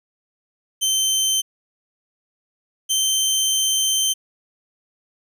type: tone pair in turn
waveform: 20% pulse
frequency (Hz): 3100 / 3112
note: G7 / G7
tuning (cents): -20 / -13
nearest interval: unison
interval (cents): 7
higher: second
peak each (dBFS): -12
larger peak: neither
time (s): 0.81-1.42 / 2.89-4.14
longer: second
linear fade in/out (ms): 20
effects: none